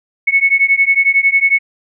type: beating tone pair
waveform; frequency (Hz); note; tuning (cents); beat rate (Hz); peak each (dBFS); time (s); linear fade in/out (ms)
sine; 2200 / 2211; C#7 / C#7; -14 / -5; 11; -12; 0.27-1.59; 10
effects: none